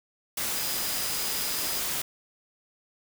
sine tone in noise, 4955 Hz, D#8, 8 cents flat, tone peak -37 dBFS, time 0.55-1.8 s, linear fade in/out 5 ms, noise white, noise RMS -30 dBFS, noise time 0.37-2.02 s, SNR -10 dB, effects none

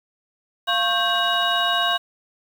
sine tone cluster, 695 / 1090 / 1576 / 2897 / 3790 Hz, F5 / C#6 / G6 / F#7 / A#7, -9 / -29 / +9 / -37 / +28 cents, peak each -24 dBFS, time 0.67-1.98 s, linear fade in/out 20 ms, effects tanh soft clip ceiling -9 dBFS + 7-bit

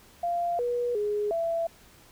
sine tone with pitch steps, 693 / 483.9 / 416 / 668 Hz, F5 / B4 / G#4 / E5, -14 / -35 / +3 / +23 cents, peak -25 dBFS, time 0.23-1.67 s, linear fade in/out 5 ms, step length 360 ms, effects pink hiss -55 dBFS RMS until 2.11 s

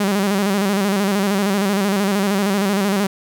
sawtooth tone with vibrato, 198.8 Hz, G3, 25 cents sharp, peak -12 dBFS, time 0-3.07 s, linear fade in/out 5 ms, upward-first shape square, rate 13 Hz, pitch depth 62 cents each way, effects none

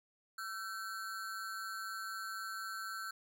square ring-modulated tone, 1441 Hz, F#6, 46 cents flat, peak -38 dBFS, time 0.38-3.11 s, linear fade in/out 5 ms, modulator 103 Hz, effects none

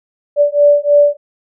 sine beating tone pair, 580 / 583.2 Hz, D5 / D5, -22 / -12 cents, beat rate 3.2 Hz, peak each -10 dBFS, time 0.36-1.17 s, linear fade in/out 50 ms, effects none

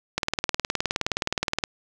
click train, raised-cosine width 0.2 ms, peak -6 dBFS, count 29, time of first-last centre 0.18-1.638 s, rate 19.2 Hz, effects none

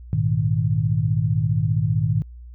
sine chord, Ab suspended second, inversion none, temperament equal with one note detuned, 103.83 / 118.99 / 155.56 Hz, Ab2 / Bb2 / Eb3, 0 / +36 / 0 cents, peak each -22 dBFS, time 0.13-2.22 s, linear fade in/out 0 ms, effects added 60 Hz sine -37 dBFS peak until 2.54 s

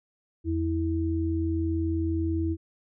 sine tone pair together, 84.5 / 326.1 Hz, E2 / E4, +43 / -19 cents, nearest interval octave + major seventh, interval 2338 cents, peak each -27 dBFS, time 0.44-2.57 s, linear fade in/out 50 ms, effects none

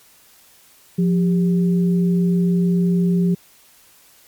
sine tone pair together, 176.66 / 396.9 Hz, F3 / G4, +20 / +22 cents, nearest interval octave + major second, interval 1402 cents, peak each -14 / -25 dBFS, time 0.98-3.35 s, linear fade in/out 10 ms, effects white hiss -51 dBFS RMS until 4.27 s + MP3 96 kbps

